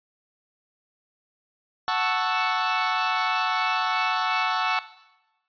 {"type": "chord", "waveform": "sawtooth", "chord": "F# minor seventh", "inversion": "none", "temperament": "equal", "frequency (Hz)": [740, 880, 1108.7, 1318.5], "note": ["F#5", "A5", "C#6", "E6"], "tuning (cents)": [0, 0, 0, 0], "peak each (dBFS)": -24, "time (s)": [1.88, 4.79], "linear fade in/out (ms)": 0, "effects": ["noise-tail reverb RT60 1.0 s tail -17 dB re dry", "resampled to 11025 Hz"]}